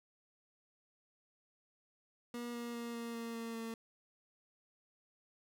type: tone with pitch steps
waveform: 30% pulse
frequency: 239.4 / 237.3 / 235.3 / 233.3 / 231.2 / 229.3 / 227.3 Hz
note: A#3 / A#3 / A#3 / A#3 / A#3 / A#3 / A#3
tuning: +46 / +31 / +16 / +2 / -14 / -28 / -43 cents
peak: -38 dBFS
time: 2.34-3.74 s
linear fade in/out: 2 ms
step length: 200 ms
effects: none